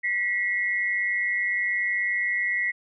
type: tone pair together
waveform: sine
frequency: 1943 / 2142 Hz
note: B6 / C7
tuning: -29 / +40 cents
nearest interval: major second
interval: 169 cents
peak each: -24 / -28 dBFS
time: 0.03-2.72 s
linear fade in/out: 20 ms
effects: none